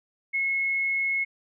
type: tone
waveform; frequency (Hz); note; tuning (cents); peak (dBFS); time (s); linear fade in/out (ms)
sine; 2177; C#7; -32; -23; 0.33-1.25; 20
effects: none